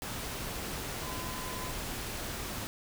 sine tone in noise, 1017 Hz, C6, 50 cents flat, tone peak -43 dBFS, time 1.03-1.71 s, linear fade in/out 0 ms, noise pink, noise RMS -38 dBFS, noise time 0.02-2.67 s, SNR -8 dB, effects none

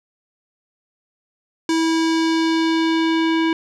square tone with low-pass filter sweep, 325.4 Hz, E4, 22 cents flat, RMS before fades -18 dBFS, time 1.69-3.53 s, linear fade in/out 2 ms, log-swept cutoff 6700 to 2900 Hz, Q 1.5, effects none

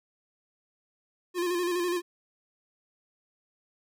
square tone with vibrato, 352.6 Hz, F4, 17 cents sharp, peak -27 dBFS, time 1.34-2.02 s, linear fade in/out 50 ms, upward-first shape square, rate 12 Hz, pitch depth 39 cents each way, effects none

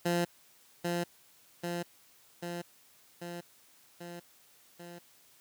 15% pulse tone with echo, 173.2 Hz, F3, 14 cents flat, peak -21 dBFS, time 0.05-0.25 s, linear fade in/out 10 ms, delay 790 ms, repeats 6, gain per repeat -3 dB, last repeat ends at 4.99 s, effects white hiss -62 dBFS RMS until 5.4 s + high-pass 80 Hz 12 dB/octave

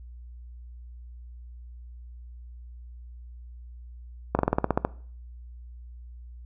slowing click train, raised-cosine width 1 ms, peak -7 dBFS, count 10, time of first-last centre 4.35-4.85 s, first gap 40 ms, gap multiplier 1.08, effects noise-tail reverb RT60 0.5 s tail -21 dB re dry + added 60 Hz sine -41 dBFS peak until 6.45 s

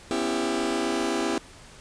sawtooth chord, C# half-diminished seventh, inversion third, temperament just, 249.5 / 277.2 / 332.6 / 399.1 Hz, B3 / C#4 / E4 / G4, +18 / 0 / +16 / +31 cents, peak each -27 / -28 / -24 / -26 dBFS, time 0.11-1.38 s, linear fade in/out 0 ms, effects pink hiss -48 dBFS RMS until 1.8 s + resampled to 22050 Hz

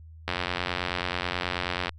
click train, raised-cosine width 0.3 ms, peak -11 dBFS, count 145, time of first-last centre 0.28-1.893 s, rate 89.3 Hz, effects added 80 Hz sine -44 dBFS peak until 1.98 s + Opus 48 kbps

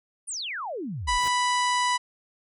sine exponential sweep, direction down, 9920 to 33.67 Hz, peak -30 dBFS, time 0.27-1.19 s, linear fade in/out 20 ms
harmonic tone, 987.8 Hz, B5, in tune, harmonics 1 / 2 / 3 / 4 / 5 / 6 / 7 / 8 / 9 / 10, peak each -23 / -29 / -33 / -35 / -37 / -39 / -40 / -41 / -42 / -43 dBFS, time 1.07-1.98 s, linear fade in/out 20 ms
pink noise with exponential growth, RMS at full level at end -34 dBFS, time 1.12-1.28 s, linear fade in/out 2 ms, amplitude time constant 34 ms
effects none

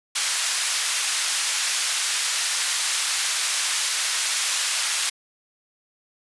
white band-pass noise, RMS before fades -24 dBFS, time 0.15-5.1 s, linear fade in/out 10 ms, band 1300 to 9100 Hz, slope 12 dB/octave, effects resampled to 24000 Hz

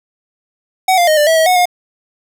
square tone with pitch steps, 751 / 698 / 620 / 593 / 649 / 641 / 732 / 715 Hz, F#5 / F5 / D#5 / D5 / E5 / E5 / F#5 / F5, +26 / -1 / -6 / +17 / -27 / -49 / -19 / +41 cents, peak -9 dBFS, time 0.88-1.656 s, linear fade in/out 5 ms, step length 97 ms, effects none

